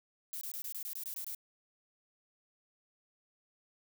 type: noise bursts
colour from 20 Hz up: violet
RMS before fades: -41 dBFS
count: 10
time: 0.33-1.348 s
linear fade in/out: 0 ms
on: 82 ms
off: 22 ms
effects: none